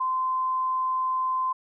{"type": "tone", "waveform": "sine", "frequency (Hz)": 1034, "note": "C6", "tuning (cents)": -21, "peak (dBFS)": -23, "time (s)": [0, 1.53], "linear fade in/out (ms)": 10, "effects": []}